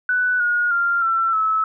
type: tone with pitch steps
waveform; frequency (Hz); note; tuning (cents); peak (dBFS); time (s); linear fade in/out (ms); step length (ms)
sine; 1490 / 1440.1 / 1391.8 / 1345.2 / 1300.1; F#6 / F#6 / F6 / E6 / E6; +12 / -47 / -6 / +35 / -24; -16; 0.09-1.64; 2; 310
effects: none